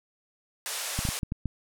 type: band-pass noise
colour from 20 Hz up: white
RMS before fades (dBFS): -34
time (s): 0.66-1.19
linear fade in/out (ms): 0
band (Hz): 490 to 11000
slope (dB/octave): 24
type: clicks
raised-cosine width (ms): 5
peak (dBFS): -17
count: 6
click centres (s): 0.99 / 1.052 / 1.089 / 1.232 / 1.321 / 1.457
effects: none